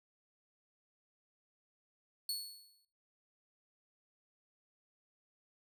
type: tone with exponential decay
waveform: sawtooth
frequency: 4400 Hz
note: C#8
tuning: 14 cents flat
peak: -31 dBFS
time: 2.29-2.85 s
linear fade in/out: 2 ms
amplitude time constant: 120 ms
effects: noise-tail reverb RT60 0.5 s tail -20 dB re dry